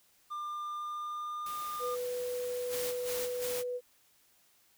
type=tone with pitch glide; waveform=triangle; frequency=1197 to 1209.5 Hz; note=D6 to D#6; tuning=+33 to -49 cents; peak=-34 dBFS; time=0.3-1.96 s; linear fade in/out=20 ms; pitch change=+18 cents; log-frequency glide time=0.43-1.52 s
type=noise; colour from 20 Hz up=white; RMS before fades=-47 dBFS; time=1.46-3.47 s; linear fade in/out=2 ms
type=tone; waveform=sine; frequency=493.9 Hz; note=B4; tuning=in tune; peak=-33 dBFS; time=1.79-3.81 s; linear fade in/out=50 ms
type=noise bursts; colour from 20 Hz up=white; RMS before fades=-39 dBFS; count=3; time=2.69-3.64 s; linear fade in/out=50 ms; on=250 ms; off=100 ms
effects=white hiss -67 dBFS RMS until 4.77 s